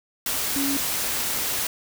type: tone in noise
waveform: sine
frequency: 277.3 Hz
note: C#4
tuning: 1 cent sharp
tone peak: -24 dBFS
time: 0.56-0.77 s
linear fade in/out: 2 ms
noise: white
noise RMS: -26 dBFS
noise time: 0.26-1.67 s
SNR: -1 dB
effects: none